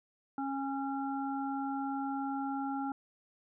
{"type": "harmonic tone", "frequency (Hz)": 273.7, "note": "C#4", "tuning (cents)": -22, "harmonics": [1, 3, 5], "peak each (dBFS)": [-35, -37, -43], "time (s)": [0.38, 2.92], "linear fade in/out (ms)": 2, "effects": []}